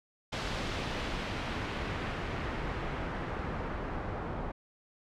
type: noise with low-pass filter sweep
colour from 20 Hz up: pink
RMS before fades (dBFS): -36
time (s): 0.32-4.52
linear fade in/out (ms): 10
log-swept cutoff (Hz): 4300 to 1100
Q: 0.89
effects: none